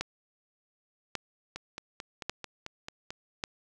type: two click trains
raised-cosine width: 0.2 ms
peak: -21 / -14 dBFS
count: 8 / 4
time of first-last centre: 1.56-3.105 / 0.01-3.439 s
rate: 4.53 / 0.875 Hz
effects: none